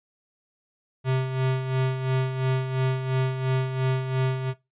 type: tone with tremolo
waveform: square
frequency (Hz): 130.81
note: C3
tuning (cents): 0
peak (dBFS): -21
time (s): 1.04-4.54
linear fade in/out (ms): 50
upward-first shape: sine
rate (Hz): 2.9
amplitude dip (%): 60
effects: noise-tail reverb RT60 0.2 s tail -17 dB re dry + resampled to 8000 Hz